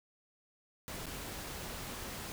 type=noise with dropouts; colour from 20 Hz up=pink; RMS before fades=-43 dBFS; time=0.88-2.32 s; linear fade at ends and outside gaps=0 ms; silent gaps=1.058-1.066 s; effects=none